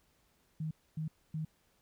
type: tone bursts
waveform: sine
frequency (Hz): 156.9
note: D#3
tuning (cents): +15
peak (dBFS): -34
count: 3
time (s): 0.6-1.45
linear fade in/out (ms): 5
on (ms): 110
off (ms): 260
effects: pink hiss -72 dBFS RMS until 1.81 s